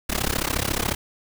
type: noise with amplitude modulation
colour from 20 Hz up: pink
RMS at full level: -21 dBFS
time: 0.09-0.95 s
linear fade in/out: 10 ms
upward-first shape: sine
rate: 34.1 Hz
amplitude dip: 95%
effects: none